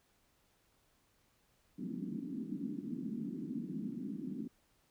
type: band-pass noise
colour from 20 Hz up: white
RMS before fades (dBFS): -41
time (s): 1.78-4.48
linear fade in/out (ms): 10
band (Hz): 170 to 300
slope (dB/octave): 48
effects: pink hiss -73 dBFS RMS until 4.9 s